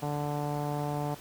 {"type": "tone with low-pass filter", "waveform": "sawtooth", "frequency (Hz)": 146.6, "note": "D3", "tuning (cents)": -3, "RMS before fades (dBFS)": -32, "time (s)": [0.02, 1.15], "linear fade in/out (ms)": 10, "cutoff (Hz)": 820, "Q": 3.2, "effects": ["pink hiss -48 dBFS RMS until 1.2 s", "high-pass 60 Hz 12 dB/octave"]}